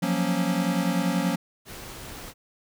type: chord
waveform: square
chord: Gb major seventh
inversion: third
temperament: equal with one note detuned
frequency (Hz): 174.61 / 185 / 233.1 / 276.2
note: F3 / Gb3 / Bb3 / Db4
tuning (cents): 0 / 0 / 0 / -6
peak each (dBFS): -28 / -28 / -31 / -30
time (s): 0.02-1.36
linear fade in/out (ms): 10
type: noise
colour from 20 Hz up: pink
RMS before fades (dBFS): -40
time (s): 1.65-2.34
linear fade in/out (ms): 50
effects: none